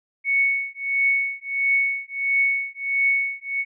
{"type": "tone with tremolo", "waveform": "sine", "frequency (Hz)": 2217, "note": "C#7", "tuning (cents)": 0, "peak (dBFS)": -15, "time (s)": [0.24, 3.65], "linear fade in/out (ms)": 50, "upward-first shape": "triangle", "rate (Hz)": 1.5, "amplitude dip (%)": 100, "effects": []}